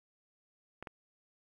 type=clicks; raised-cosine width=0.5 ms; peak=-28 dBFS; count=2; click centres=0.826 / 0.872 s; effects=10-bit